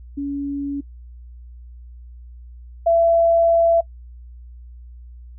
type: tone pair in turn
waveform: sine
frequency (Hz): 282 / 670.7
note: C#4 / E5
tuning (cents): +30 / +30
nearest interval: octave + minor third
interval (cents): 1500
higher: second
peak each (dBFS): -22 / -12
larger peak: second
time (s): 0.17-0.81 / 2.86-3.81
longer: second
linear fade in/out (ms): 10
effects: noise-tail reverb RT60 0.1 s tail -22 dB re dry + added 60 Hz sine -37 dBFS peak until 5.38 s